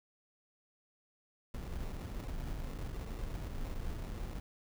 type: noise with sample-and-hold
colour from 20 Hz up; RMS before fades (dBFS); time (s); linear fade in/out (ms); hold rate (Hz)
brown; -40; 1.54-4.4; 5; 1575
effects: none